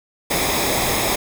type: noise with comb filter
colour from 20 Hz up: pink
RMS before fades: -20 dBFS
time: 0.3-1.16 s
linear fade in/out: 10 ms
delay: 0.68 ms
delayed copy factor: -0.6
effects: none